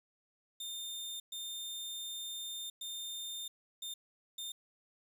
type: tone bursts at uneven times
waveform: sawtooth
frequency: 3620 Hz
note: A7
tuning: 48 cents sharp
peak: -37 dBFS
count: 5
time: 0.6-1.2 / 1.32-2.7 / 2.81-3.48 / 3.82-3.94 / 4.38-4.52 s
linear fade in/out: 5 ms
effects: 11-bit